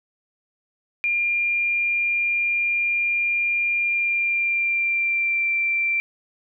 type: tone with pitch glide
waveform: sine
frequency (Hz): 2400 to 2353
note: D7 to D7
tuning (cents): +37 to +3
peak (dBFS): -19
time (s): 1.04-6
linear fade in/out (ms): 0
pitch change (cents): -34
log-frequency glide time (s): 3.79-5.5
effects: none